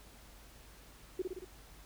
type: tone with echo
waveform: sine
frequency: 369.5 Hz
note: F#4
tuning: 2 cents flat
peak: -31 dBFS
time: 1.19-1.22 s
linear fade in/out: 5 ms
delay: 57 ms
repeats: 4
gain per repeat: -3 dB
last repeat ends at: 1.448 s
effects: added 50 Hz sine -58 dBFS peak until 1.85 s + pink hiss -58 dBFS RMS until 1.85 s